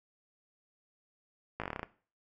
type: slowing click train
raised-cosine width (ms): 0.5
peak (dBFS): -21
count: 10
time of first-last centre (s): 1.6-1.831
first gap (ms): 17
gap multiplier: 1.1
effects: noise-tail reverb RT60 0.4 s tail -17 dB re dry